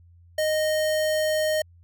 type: tone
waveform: square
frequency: 619 Hz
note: D#5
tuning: 9 cents flat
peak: -22 dBFS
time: 0.38-1.62 s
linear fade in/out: 5 ms
effects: added 86 Hz sine -50 dBFS peak until 1.83 s